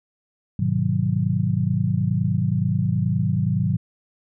sine chord, G# minor seventh, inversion none, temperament equal with one note detuned, 103.83 / 125.99 / 155.56 / 185 Hz, G#2 / B2 / D#3 / F#3, 0 / +35 / 0 / 0 cents, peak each -24 dBFS, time 0.59-3.77 s, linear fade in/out 5 ms, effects none

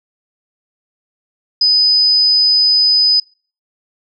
sine tone, 5000 Hz, D#8, 8 cents sharp, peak -8 dBFS, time 1.61-3.2 s, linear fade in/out 5 ms, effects noise-tail reverb RT60 0.4 s tail -25 dB re dry

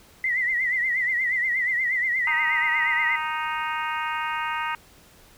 sine tone with vibrato, 1995 Hz, B6, 17 cents sharp, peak -21 dBFS, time 0.24-3.16 s, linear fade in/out 2 ms, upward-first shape triangle, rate 8.4 Hz, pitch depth 110 cents each way
harmonic tone, 311.1 Hz, D#4, in tune, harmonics 3 / 4 / 5 / 6 / 7 / 8 / 9, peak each -29 / -31 / -33 / -35 / -36 / -37 / -38 dBFS, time 2.27-4.75 s, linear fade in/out 2 ms
effects pink hiss -53 dBFS RMS until 5.37 s

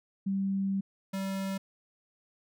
sine / square tone pair in turn, 194.9 / 193.44 Hz, G3 / G3, -10 / -23 cents, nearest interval unison, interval 13 cents, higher first, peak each -27 / -32 dBFS, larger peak first, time 0.26-0.81 / 1.13-1.58 s, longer first, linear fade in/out 10 ms, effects none

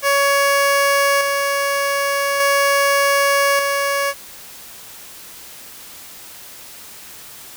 15% pulse tone with tremolo, 560 Hz, C#5, 18 cents sharp, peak -7 dBFS, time 0.02-4.14 s, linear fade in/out 50 ms, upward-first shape square, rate 0.42 Hz, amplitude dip 35%, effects white hiss -38 dBFS RMS until 7.56 s

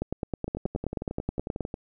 two click trains, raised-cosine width 2 ms, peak -19 / -15 dBFS, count 15 / 16, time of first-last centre 0.48-1.741 / 0.02-1.607 s, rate 11.1 / 9.45 Hz, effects none

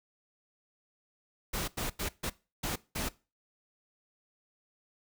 pink noise bursts at uneven times, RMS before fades -34 dBFS, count 6, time 1.53-1.68 / 1.77-1.9 / 1.99-2.09 / 2.23-2.3 / 2.63-2.76 / 2.95-3.09 s, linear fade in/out 10 ms, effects noise-tail reverb RT60 0.3 s tail -20 dB re dry

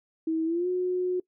sine tone with pitch glide, 322.1 to 363.6 Hz, E4 to F#4, -40 to -30 cents, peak -24 dBFS, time 0.27-1.2 s, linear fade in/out 5 ms, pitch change +210 cents, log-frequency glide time 0.45-0.68 s, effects noise-tail reverb RT60 0.1 s tail -22 dB re dry

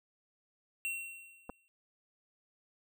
square tone with exponential decay, 2728 Hz, F7, 41 cents flat, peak -33 dBFS, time 0.85-1.68 s, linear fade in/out 0 ms, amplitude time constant 180 ms
clicks, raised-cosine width 1 ms, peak -29 dBFS, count 2, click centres 1.494 / 1.498 s
effects none

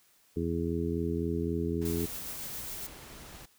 harmonic tone, 83.8 Hz, E2, 29 cents sharp, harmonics 1 / 2 / 3 / 4 / 5, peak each -35 / -35 / -35 / -35 / -35 dBFS, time 0.36-2.06 s, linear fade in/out 10 ms
pink noise, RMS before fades -48 dBFS, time 1.81-3.46 s, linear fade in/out 10 ms
blue noise with tremolo, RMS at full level -39 dBFS, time 1.85-2.87 s, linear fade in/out 5 ms, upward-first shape sine, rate 7.3 Hz, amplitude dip 25%
effects white hiss -65 dBFS RMS until 3.58 s

